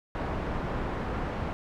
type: low-pass noise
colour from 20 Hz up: pink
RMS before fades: -32 dBFS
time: 0.15-1.53 s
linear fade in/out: 0 ms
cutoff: 1400 Hz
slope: 12 dB/octave
effects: none